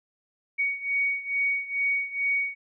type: beating tone pair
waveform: sine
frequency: 2240 / 2242.3 Hz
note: C#7 / C#7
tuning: +18 / +19 cents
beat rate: 2.3 Hz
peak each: -26 / -29 dBFS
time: 0.58-2.55 s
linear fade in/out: 20 ms
effects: none